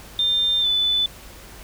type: tone with pitch glide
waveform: sine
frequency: 3600 to 3498 Hz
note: A7 to A7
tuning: +39 to -11 cents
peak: -17 dBFS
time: 0.19-1.06 s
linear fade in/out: 2 ms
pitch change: -50 cents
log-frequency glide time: 0.61-0.67 s
effects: added 50 Hz sine -45 dBFS peak until 1.63 s + pink hiss -43 dBFS RMS until 1.63 s